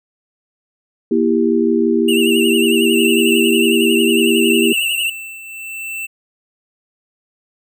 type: chord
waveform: sine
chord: E diminished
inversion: second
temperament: just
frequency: 237.3 / 329.6 / 395.6 Hz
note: Bb3 / E4 / G4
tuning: +31 / 0 / +16 cents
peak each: -16 dBFS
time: 1.11-4.73 s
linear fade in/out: 5 ms
type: tone with vibrato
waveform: square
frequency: 2794 Hz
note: F7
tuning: in tune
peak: -17 dBFS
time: 2.08-5.1 s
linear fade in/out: 5 ms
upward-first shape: triangle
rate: 11 Hz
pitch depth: 96 cents each way
type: tone with tremolo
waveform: square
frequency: 2671 Hz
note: E7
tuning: 22 cents sharp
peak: -22 dBFS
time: 2.92-6.07 s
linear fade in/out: 20 ms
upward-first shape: triangle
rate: 0.7 Hz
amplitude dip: 70%
effects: none